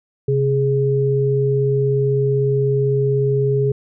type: tone pair together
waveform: sine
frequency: 133.2 / 415.7 Hz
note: C3 / G#4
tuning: +31 / +2 cents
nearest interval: octave + minor sixth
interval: 1971 cents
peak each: -17 dBFS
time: 0.28-3.72 s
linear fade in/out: 5 ms
effects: none